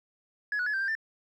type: tone with pitch steps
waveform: sine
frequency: 1686 / 1468 / 1702 / 1567 / 1586 / 1781 Hz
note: G#6 / F#6 / G#6 / G6 / G6 / A6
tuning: +26 / -14 / +42 / -1 / +20 / +21 cents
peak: -25 dBFS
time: 0.52-0.952 s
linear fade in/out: 2 ms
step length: 72 ms
effects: tanh soft clip ceiling -25 dBFS + 11-bit